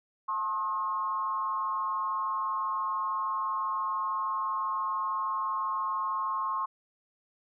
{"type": "tone with frequency modulation", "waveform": "sine", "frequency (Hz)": 1072, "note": "C6", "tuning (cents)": 42, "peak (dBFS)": -28, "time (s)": [0.28, 6.66], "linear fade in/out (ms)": 10, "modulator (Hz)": 185, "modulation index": 0.61, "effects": []}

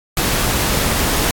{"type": "noise", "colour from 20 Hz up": "pink", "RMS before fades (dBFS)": -17, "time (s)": [0.17, 1.31], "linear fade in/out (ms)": 2, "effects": ["AAC 64 kbps"]}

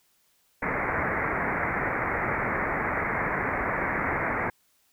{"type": "low-pass noise", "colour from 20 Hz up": "white", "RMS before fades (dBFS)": -28, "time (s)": [0.62, 4.5], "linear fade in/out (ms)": 5, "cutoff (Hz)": 2200, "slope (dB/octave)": 96, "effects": ["white hiss -67 dBFS RMS until 4.92 s"]}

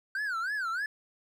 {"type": "tone with vibrato", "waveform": "triangle", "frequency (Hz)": 1510, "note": "F#6", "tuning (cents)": 35, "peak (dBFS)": -28, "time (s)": [0.15, 0.86], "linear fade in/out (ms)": 2, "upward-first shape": "sine", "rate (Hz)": 3.2, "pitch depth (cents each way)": 230, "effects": []}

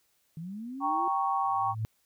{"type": "linear sweep", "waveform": "sine", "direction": "up", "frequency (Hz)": [154.3, 355], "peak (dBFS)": -36, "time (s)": [0.37, 1.08], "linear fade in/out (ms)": 2}
{"type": "chord", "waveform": "sine", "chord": "G diminished", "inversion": "none", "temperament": "equal", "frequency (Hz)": [784, 932.3, 1108.7], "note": ["G5", "Bb5", "Db6"], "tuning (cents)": [0, 0, 0], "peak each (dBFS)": [-29, -33, -29], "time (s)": [0.8, 1.75], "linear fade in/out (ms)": 50}
{"type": "tone with exponential growth", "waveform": "sine", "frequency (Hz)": 110, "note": "A2", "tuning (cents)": 0, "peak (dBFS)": -26, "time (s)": [1.43, 1.85], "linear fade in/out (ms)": 0, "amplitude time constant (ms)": 91}
{"effects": ["white hiss -71 dBFS RMS until 2.05 s"]}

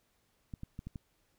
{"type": "clicks", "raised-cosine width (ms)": 5, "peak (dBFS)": -29, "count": 5, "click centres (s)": [0.538, 0.634, 0.791, 0.87, 0.958], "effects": ["pink hiss -74 dBFS RMS until 1.38 s"]}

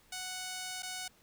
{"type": "tone with dropouts", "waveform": "5% pulse", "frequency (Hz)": 740, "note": "F#5", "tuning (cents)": 0, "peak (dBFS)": -27, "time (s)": [0.12, 1.08], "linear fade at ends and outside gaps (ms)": 5, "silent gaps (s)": [0.823, 0.83], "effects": ["pink hiss -65 dBFS RMS until 1.22 s"]}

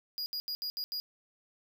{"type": "tone bursts at uneven times", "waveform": "square", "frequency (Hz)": 4878, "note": "D#8", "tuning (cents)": -35, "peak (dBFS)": -34, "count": 6, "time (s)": [[0.18, 0.26], [0.33, 0.4], [0.48, 0.55], [0.62, 0.7], [0.77, 0.84], [0.92, 1]], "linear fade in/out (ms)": 0, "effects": []}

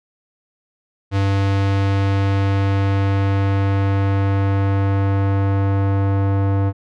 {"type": "tone with low-pass filter sweep", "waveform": "square", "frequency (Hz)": 98.3, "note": "G2", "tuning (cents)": 5, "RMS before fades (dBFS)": -17, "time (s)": [1.11, 6.73], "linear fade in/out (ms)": 50, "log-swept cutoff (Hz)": [4400, 1100], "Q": 0.72, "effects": []}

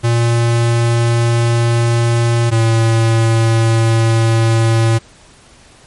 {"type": "tone pair in turn", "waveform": "square", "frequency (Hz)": [117.4, 113.66], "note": ["A#2", "A#2"], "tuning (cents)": [13, -43], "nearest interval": "minor second", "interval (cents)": 56, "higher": "first", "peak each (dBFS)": [-11, -10], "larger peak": "second", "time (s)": [[0.03, 2.51], [2.51, 4.99]], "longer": "neither", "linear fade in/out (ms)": 20, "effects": ["pink hiss -44 dBFS RMS until 5.86 s", "MP3 48 kbps"]}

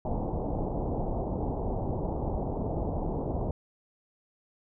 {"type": "low-pass noise", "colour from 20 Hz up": "pink", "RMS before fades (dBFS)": -31, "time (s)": [0.05, 3.51], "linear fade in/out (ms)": 2, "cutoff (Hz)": 880, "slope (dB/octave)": 48, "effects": []}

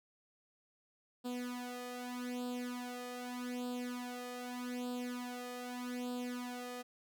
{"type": "tone with flanger", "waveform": "sawtooth", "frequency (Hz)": 246.9, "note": "B3", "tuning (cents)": 0, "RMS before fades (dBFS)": -42, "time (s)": [1.24, 6.83], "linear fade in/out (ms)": 20, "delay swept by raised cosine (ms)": [0.24, 1.64], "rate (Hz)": 0.82, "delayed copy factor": 0.85, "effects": []}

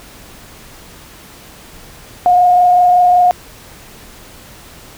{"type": "tone with frequency modulation", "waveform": "sine", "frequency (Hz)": 717, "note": "F5", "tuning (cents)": 45, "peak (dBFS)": -6, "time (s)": [2.26, 3.31], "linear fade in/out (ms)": 0, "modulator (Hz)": 25.3, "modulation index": 0.39, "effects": ["pink hiss -38 dBFS RMS until 4.97 s"]}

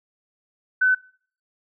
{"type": "tone", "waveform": "sine", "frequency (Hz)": 1511, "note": "F#6", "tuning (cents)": 36, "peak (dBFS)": -15, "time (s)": [0.81, 0.95], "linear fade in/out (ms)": 10, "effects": ["noise-tail reverb RT60 0.5 s tail -22 dB re dry"]}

